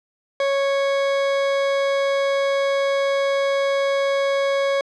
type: tone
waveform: 40% pulse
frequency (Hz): 553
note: C#5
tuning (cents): -4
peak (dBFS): -17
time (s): 0.4-4.81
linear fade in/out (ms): 2
effects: low-pass 4000 Hz 12 dB/octave